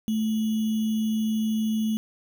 sine tone with sample-and-hold, 218.4 Hz, A3, 13 cents flat, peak -22 dBFS, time 0.08-1.97 s, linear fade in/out 0 ms, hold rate 3150 Hz, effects none

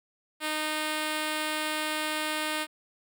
5% pulse tone, 307.9 Hz, D#4, 18 cents flat, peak -17 dBFS, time 0.4-2.67 s, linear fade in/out 50 ms, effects none

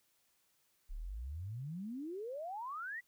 sine exponential sweep, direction up, 32.03 to 2000 Hz, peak -40 dBFS, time 0.89-3.01 s, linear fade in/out 20 ms, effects white hiss -75 dBFS RMS until 3.07 s

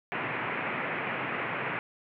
white band-pass noise, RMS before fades -33 dBFS, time 0.12-1.79 s, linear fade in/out 0 ms, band 110 to 2500 Hz, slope 48 dB/octave, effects none

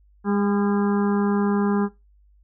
harmonic tone with a mistuned harmonic, 202.9 Hz, G#3, 40 cents flat, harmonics 1 / 2 / 4 / 5 / 6 / 7 / 8, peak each -20 / -26 / -32 / -34 / -36 / -37 / -38 dBFS, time 0.24-1.89 s, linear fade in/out 50 ms, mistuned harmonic 7, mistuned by -52 cents, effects noise-tail reverb RT60 0.2 s tail -17 dB re dry + added 50 Hz sine -53 dBFS peak until 2.43 s

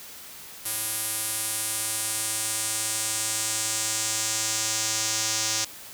square tone with band-pass filter sweep, 110 Hz, A2, in tune, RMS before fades -28 dBFS, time 0.65-5.65 s, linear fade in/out 10 ms, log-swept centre 11000 to 6300 Hz, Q 2.2, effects white hiss -43 dBFS RMS until 5.93 s

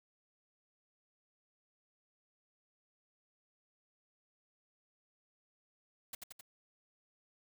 white noise with echo, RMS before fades -43 dBFS, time 6.13-6.15 s, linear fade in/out 5 ms, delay 87 ms, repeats 3, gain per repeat -3 dB, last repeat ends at 6.411 s, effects none

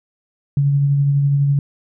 sine tone with tremolo, 141.2 Hz, C#3, 32 cents sharp, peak -11 dBFS, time 0.57-1.59 s, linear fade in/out 2 ms, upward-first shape triangle, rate 12 Hz, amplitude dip 30%, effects none

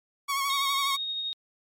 sawtooth tone with vibrato, 1107 Hz, C#6, 3 cents flat, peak -22 dBFS, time 0.28-0.97 s, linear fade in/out 20 ms, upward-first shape sine, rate 12 Hz, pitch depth 40 cents each way
sine tone with tremolo, 3729 Hz, A#7, in tune, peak -28 dBFS, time 0.5-1.33 s, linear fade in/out 0 ms, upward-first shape sine, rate 12 Hz, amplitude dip 25%
effects MP3 64 kbps

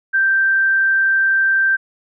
sine tone, 1568 Hz, G6, in tune, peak -12 dBFS, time 0.13-1.77 s, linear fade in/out 20 ms, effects none

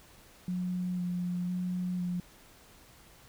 sine tone with vibrato, 179.2 Hz, F3, 45 cents sharp, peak -30 dBFS, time 0.48-2.2 s, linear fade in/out 2 ms, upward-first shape square, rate 0.99 Hz, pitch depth 14 cents each way, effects pink hiss -57 dBFS RMS until 3.28 s

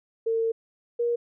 sine tone pair in turn, 453.1 / 474.1 Hz, A#4 / A#4, -49 / +29 cents, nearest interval minor second, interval 78 cents, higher second, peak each -22 dBFS, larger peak neither, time 0.26-0.52 / 0.99-1.16 s, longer first, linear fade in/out 10 ms, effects none

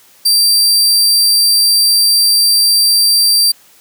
sawtooth tone, 4699 Hz, D8, in tune, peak -5 dBFS, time 0.25-3.52 s, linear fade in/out 10 ms, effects white hiss -46 dBFS RMS until 3.8 s + high-pass 100 Hz 12 dB/octave

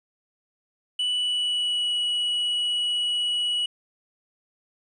triangle tone with pitch glide, 2965 to 2929 Hz, F#7 to F#7, +3 to -18 cents, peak -21 dBFS, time 0.99-3.66 s, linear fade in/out 5 ms, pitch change -21 cents, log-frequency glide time 1.1-1.95 s, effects resampled to 24000 Hz + 10-bit

